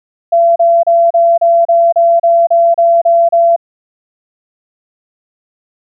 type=tone bursts; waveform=sine; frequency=678 Hz; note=E5; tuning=49 cents sharp; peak=-5 dBFS; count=12; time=0.32-3.563 s; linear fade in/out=10 ms; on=240 ms; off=33 ms; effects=none